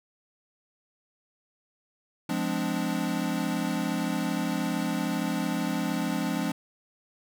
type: chord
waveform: square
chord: D half-diminished seventh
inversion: first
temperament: equal with one note detuned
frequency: 174.61 / 207.7 / 256.2 / 293.7 Hz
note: F3 / Ab3 / C4 / D4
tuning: 0 / 0 / -36 / 0 cents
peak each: -33 dBFS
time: 2.29-6.52 s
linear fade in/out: 5 ms
effects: none